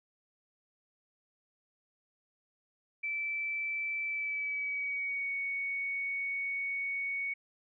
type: tone with pitch glide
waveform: sine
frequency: 2323 to 2228 Hz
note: D7 to C#7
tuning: -20 to +8 cents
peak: -32 dBFS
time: 3.03-7.34 s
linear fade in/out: 10 ms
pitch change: -72 cents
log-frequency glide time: 4.05-5.34 s
effects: none